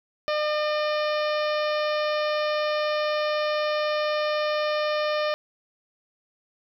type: harmonic tone with a mistuned harmonic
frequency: 604 Hz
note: D5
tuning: 48 cents sharp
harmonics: 1 / 2 / 3 / 4 / 5 / 6 / 7 / 8 / 9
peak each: -24 / -30 / -34 / -36 / -38 / -40 / -41 / -42 / -43 dBFS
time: 0.28-5.34 s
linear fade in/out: 0 ms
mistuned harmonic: 5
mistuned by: -15 cents
effects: 10-bit